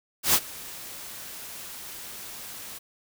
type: noise with ADSR envelope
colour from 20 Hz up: white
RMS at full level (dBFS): -18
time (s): 0.23-2.79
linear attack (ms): 110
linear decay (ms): 55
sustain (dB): -22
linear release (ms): 15
effects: none

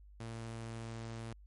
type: tone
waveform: sawtooth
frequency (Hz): 114.2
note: A#2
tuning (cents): -35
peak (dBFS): -38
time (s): 0.2-1.33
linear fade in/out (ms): 5
effects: added 50 Hz sine -54 dBFS peak until 1.46 s + MP3 48 kbps

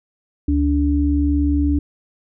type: tone pair together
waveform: sine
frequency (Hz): 72.33 / 289.3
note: D2 / D4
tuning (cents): -26 / -26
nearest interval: 2 octaves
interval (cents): 2400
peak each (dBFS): -17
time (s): 0.48-1.79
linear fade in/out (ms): 5
effects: none

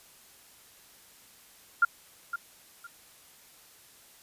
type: tone with echo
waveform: sine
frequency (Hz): 1396.9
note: F6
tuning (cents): 0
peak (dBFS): -17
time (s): 1.82-1.85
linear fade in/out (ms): 5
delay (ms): 510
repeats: 2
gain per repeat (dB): -12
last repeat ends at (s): 2.87
effects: white hiss -56 dBFS RMS until 4.22 s + resampled to 32000 Hz

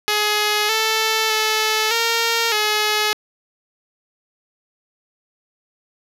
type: tone with pitch steps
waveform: 5% pulse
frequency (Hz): 420.5 / 441 / 435 / 461.1 / 424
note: G#4 / A4 / A4 / A#4 / G#4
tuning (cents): +22 / +4 / -20 / -19 / +36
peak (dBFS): -5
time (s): 0.08-3.13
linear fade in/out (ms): 0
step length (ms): 610
effects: low-pass 12000 Hz 12 dB/octave

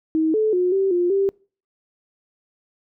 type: tone with pitch steps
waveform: sine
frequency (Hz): 317.4 / 433.6 / 360.9 / 387.5 / 352.3 / 392.8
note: D#4 / A4 / F#4 / G4 / F4 / G4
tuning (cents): +35 / -25 / -43 / -20 / +15 / +4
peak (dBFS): -16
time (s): 0.15-1.29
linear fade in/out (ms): 0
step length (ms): 190
effects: noise-tail reverb RT60 0.4 s tail -26 dB re dry

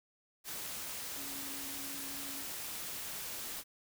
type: tone in noise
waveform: sine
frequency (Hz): 277.2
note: C#4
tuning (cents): 0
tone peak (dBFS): -50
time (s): 1.15-2.45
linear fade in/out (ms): 50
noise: white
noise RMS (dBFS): -42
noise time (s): 0.44-3.64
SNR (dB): -11
effects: none

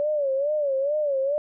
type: tone with vibrato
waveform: sine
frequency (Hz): 570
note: C#5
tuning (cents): +48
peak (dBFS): -21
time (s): 0-1.38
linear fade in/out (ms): 0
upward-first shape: sine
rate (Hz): 2.3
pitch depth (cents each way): 120
effects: none

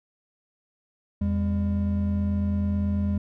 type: tone pair together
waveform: triangle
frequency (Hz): 83.6 / 201.6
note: E2 / G3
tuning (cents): +25 / +49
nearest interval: octave + minor third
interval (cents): 1524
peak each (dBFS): -23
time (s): 1.21-3.18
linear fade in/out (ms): 5
effects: none

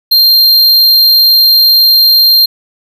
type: tone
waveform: square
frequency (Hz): 4186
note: C8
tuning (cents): 0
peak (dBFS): -4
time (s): 0.11-2.46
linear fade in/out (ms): 10
effects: none

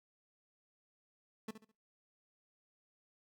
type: tone with echo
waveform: 30% pulse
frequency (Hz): 220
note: A3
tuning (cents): 0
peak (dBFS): -37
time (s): 1.48-1.51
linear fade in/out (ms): 5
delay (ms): 69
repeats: 3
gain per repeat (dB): -10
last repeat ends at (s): 1.717
effects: noise-tail reverb RT60 0.2 s tail -18 dB re dry

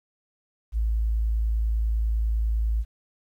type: tone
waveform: sine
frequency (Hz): 55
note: A1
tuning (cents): 0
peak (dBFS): -21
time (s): 0.72-2.85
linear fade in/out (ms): 50
effects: 10-bit

